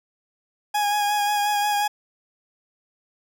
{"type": "tone with vibrato", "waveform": "40% pulse", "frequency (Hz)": 827, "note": "G#5", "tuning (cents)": -8, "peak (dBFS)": -19, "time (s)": [0.74, 1.88], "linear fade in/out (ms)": 10, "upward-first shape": "sine", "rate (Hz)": 5.6, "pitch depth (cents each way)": 21, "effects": []}